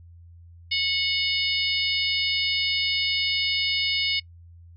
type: harmonic tone with a mistuned harmonic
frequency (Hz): 732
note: F#5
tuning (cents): -19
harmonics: 3 / 4 / 5 / 6 / 7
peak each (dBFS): -27 / -28 / -29 / -30 / -30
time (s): 0.71-4.2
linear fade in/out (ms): 10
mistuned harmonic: 7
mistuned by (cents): -27
effects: noise-tail reverb RT60 0.1 s tail -23 dB re dry + added 85 Hz sine -45 dBFS peak until 4.76 s